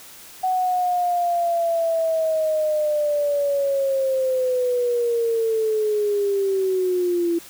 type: linear sweep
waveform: sine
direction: down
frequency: 747 to 336.1 Hz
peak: -18 dBFS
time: 0.43-7.39 s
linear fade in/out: 10 ms
effects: white hiss -43 dBFS RMS until 7.49 s